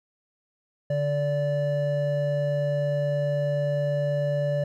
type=tone pair together; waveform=triangle; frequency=145.1 / 581.2 Hz; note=D3 / D5; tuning=-21 / -18 cents; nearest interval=2 octaves; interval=2403 cents; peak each=-24 / -23 dBFS; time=0.9-4.64 s; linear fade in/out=5 ms; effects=none